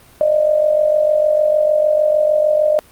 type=tone with amplitude modulation; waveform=sine; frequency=609 Hz; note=D#5; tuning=37 cents flat; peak=-8 dBFS; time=0.21-2.79 s; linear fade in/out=0 ms; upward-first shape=sine; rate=46.6 Hz; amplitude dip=65%; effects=pink hiss -46 dBFS RMS until 2.91 s + Opus 32 kbps